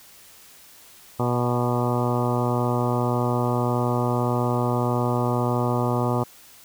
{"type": "harmonic tone with a mistuned harmonic", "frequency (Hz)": 121.7, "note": "B2", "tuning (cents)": -25, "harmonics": [1, 2, 3, 4, 5, 6, 7, 8, 9, 10], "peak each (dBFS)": [-24, -27, -29, -30, -31, -32, -32, -33, -34, -34], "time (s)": [1.19, 6.24], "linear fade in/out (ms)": 10, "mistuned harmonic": 6, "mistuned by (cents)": 22, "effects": ["white hiss -49 dBFS RMS until 6.64 s"]}